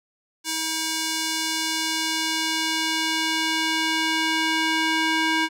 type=tone with band-pass filter sweep; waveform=square; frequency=320 Hz; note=D#4; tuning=49 cents sharp; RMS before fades=-24 dBFS; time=0.44-5.49 s; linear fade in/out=50 ms; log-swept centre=6700 to 2200 Hz; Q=0.84; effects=none